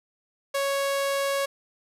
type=tone; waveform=sawtooth; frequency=554.4 Hz; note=C#5; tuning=in tune; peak=-20 dBFS; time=0.54-1.46 s; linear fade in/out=10 ms; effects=resampled to 32000 Hz + 8-bit